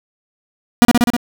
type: tone with echo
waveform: 45% pulse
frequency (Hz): 240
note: B3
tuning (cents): -49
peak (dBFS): -4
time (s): 0.82-0.85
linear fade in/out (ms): 0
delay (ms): 63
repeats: 5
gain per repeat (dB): -2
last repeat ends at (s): 1.165
effects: none